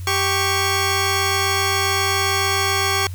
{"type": "tone pair together", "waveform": "10% pulse", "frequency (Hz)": [392, 1108.7], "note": ["G4", "C#6"], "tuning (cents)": [0, 0], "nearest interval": "octave + tritone", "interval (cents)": 1800, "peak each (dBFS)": -12, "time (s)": [0.07, 3.07], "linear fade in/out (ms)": 2, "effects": ["added 91 Hz sine -27 dBFS peak until 3.14 s", "white hiss -46 dBFS RMS until 3.14 s"]}